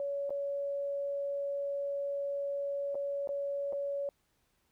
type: tone with dropouts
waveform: sine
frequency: 563 Hz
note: C#5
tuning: 27 cents sharp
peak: -32 dBFS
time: 0-4.09 s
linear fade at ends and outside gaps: 1 ms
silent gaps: 0.295-0.305 / 2.946-2.953 / 3.274-3.29 / 3.725-3.731 s
effects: pink hiss -75 dBFS RMS until 4.71 s